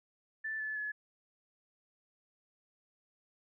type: tone with pitch steps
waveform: sine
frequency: 1760 / 1732.8 / 1706 Hz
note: A6 / A6 / G#6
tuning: 0 / -27 / +46 cents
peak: -35 dBFS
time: 0.44-0.92 s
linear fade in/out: 10 ms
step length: 160 ms
effects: none